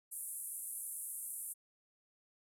white band-pass noise, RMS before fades -44 dBFS, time 0.11-1.54 s, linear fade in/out 20 ms, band 8800 to 12000 Hz, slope 48 dB/octave, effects none

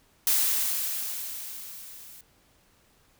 blue noise with level ramp, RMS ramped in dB -22 to -48 dBFS, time 0.27-2.21 s, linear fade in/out 2 ms, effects pink hiss -63 dBFS RMS until 3.19 s

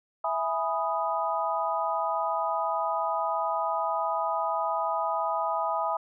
sine chord, E major seventh, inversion none, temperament equal, 659.3 / 830.6 / 987.8 / 1244.5 Hz, E5 / G#5 / B5 / D#6, 0 / 0 / 0 / 0 cents, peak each -31 dBFS, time 0.24-5.97 s, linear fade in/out 5 ms, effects none

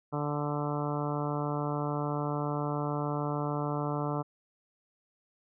harmonic tone, 146.83 Hz, D3, in tune, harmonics 1 / 2 / 3 / 4 / 5 / 6 / 7 / 8 / 9, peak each -33 / -36 / -38 / -39 / -40 / -41 / -41 / -42 / -43 dBFS, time 0.12-4.23 s, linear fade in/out 20 ms, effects none

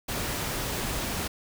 pink noise, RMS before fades -31 dBFS, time 0.08-1.28 s, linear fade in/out 10 ms, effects none

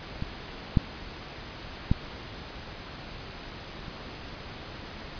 clicks, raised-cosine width 5 ms, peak -18 / -7 / -9 / -26 dBFS, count 4, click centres 0.224 / 0.772 / 1.915 / 3.882 s, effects pink hiss -41 dBFS RMS until 5.19 s + resampled to 11025 Hz

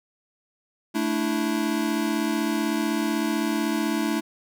square chord, A suspended fourth, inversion none, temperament equal, 220 / 293.7 / 329.6 Hz, A3 / D4 / E4, 0 / 0 / 0 cents, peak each -28 dBFS, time 0.94-4.21 s, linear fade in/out 20 ms, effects none

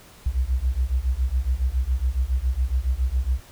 sine beating tone pair, 60.1 / 67.3 Hz, B1 / C2, -46 / +49 cents, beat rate 7.2 Hz, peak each -23 dBFS, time 0.26-3.4 s, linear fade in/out 5 ms, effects pink hiss -49 dBFS RMS until 3.51 s

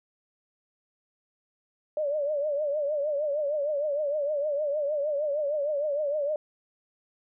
sine tone with vibrato, 587.3 Hz, D5, in tune, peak -25 dBFS, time 1.97-6.36 s, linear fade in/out 2 ms, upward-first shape triangle, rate 6.5 Hz, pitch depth 110 cents each way, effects none

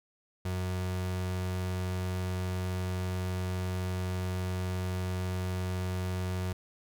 35% pulse tone, 91.8 Hz, F#2, 13 cents flat, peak -29 dBFS, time 0.45-6.53 s, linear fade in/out 5 ms, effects none

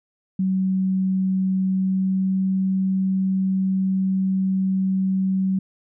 sine tone with pitch glide, 188.9 to 190.1 Hz, F#3 to F#3, +36 to +47 cents, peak -18 dBFS, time 0.39-5.59 s, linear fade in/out 5 ms, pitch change +11 cents, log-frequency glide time 1.65-2.45 s, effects none

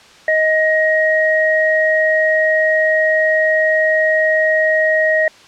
sine tone pair together, 628 / 1884 Hz, D#5 / A#6, +16 / +18 cents, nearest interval octave + perfect fifth, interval 1902 cents, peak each -14 dBFS, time 0.28-5.28 s, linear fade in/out 2 ms, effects white hiss -43 dBFS RMS until 5.47 s + low-pass 5000 Hz 12 dB/octave

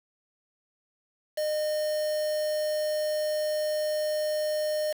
triangle tone with quantisation, 610 Hz, D#5, 34 cents flat, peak -24 dBFS, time 1.37-4.93 s, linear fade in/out 10 ms, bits 6, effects none

